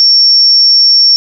sine tone, 5470 Hz, F8, 37 cents flat, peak -3 dBFS, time 0-1.16 s, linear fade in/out 0 ms, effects none

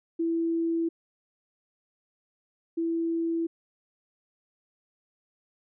sine tone pair in turn, 331.7 / 331.7 Hz, E4 / E4, +11 / +11 cents, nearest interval unison, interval 0 cents, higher neither, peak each -24 / -25 dBFS, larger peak first, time 0.19-0.89 / 2.77-3.47 s, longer neither, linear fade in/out 10 ms, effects none

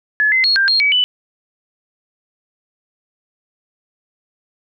sine tone with pitch steps, 1710 / 2058 / 4307 / 1586 / 4238 / 2278 / 2985 Hz, A6 / C7 / C8 / G6 / C8 / C#7 / F#7, -50 / -29 / +49 / +20 / +21 / +47 / +15 cents, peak -11 dBFS, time 0.2-1.04 s, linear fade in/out 0 ms, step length 120 ms, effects none

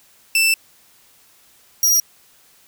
sawtooth tone pair in turn, 2661 / 5704 Hz, E7 / F8, +16 / +36 cents, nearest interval octave + minor second, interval 1320 cents, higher second, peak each -10 dBFS, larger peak neither, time 0.35-0.54 / 1.83-2 s, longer first, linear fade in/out 2 ms, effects white hiss -53 dBFS RMS until 2.67 s

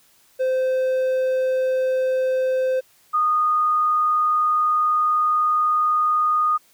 triangle / sine tone pair in turn, 518 / 1232 Hz, C5 / D#6, -17 / -17 cents, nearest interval octave + minor third, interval 1500 cents, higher second, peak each -16 dBFS, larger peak neither, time 0.39-2.81 / 3.13-6.58 s, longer second, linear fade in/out 20 ms, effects white hiss -57 dBFS RMS until 6.73 s

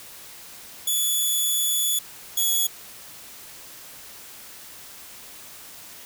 5% pulse tone pair in turn, 3432 / 3377 Hz, A7 / G#7, -44 / +28 cents, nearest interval unison, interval 28 cents, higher first, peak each -13 / -12 dBFS, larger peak second, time 0.87-1.99 / 2.37-2.67 s, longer first, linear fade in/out 5 ms, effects white hiss -43 dBFS RMS until 6.05 s

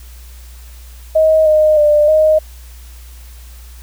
sine tone with pitch steps, 631 / 616 / 596 / 622 Hz, D#5 / D#5 / D5 / D#5, +24 / -17 / +25 / -1 cents, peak -7 dBFS, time 1.15-2.39 s, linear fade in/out 10 ms, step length 310 ms, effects added 60 Hz sine -33 dBFS peak until 3.82 s + white hiss -44 dBFS RMS until 3.82 s

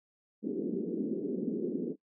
white band-pass noise, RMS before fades -34 dBFS, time 0.42-1.96 s, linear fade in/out 50 ms, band 190 to 410 Hz, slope 48 dB/octave, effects noise-tail reverb RT60 0.1 s tail -21 dB re dry

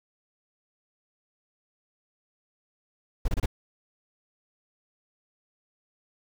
brown noise bursts, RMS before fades -24 dBFS, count 4, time 3.25-3.459 s, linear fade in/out 5 ms, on 32 ms, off 27 ms, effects none

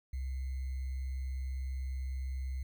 sine tone with sample-and-hold, 65.41 Hz, C2, in tune, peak -34 dBFS, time 0.13-2.63 s, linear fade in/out 5 ms, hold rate 2100 Hz, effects none

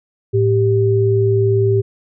sine tone pair together, 110 / 392 Hz, A2 / G4, 0 / 0 cents, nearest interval octave + minor seventh, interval 2200 cents, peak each -14 dBFS, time 0.33-1.82 s, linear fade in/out 20 ms, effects none

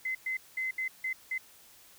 sine tone bursts at uneven times, 2052 Hz, C7, 34 cents flat, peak -30 dBFS, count 6, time 0.05-0.15 / 0.26-0.37 / 0.57-0.71 / 0.78-0.88 / 1.04-1.13 / 1.31-1.38 s, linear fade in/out 5 ms, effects white hiss -57 dBFS RMS until 1.98 s

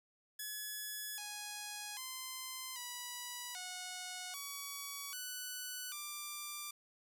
5% pulse tone with pitch steps, 1700 / 832 / 1035 / 978 / 731 / 1131 / 1489 / 1182 Hz, G#6 / G#5 / C6 / B5 / F#5 / C#6 / F#6 / D6, +40 / +3 / -19 / -17 / -21 / +34 / +11 / +11 cents, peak -31 dBFS, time 0.39-6.71 s, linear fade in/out 5 ms, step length 790 ms, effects none

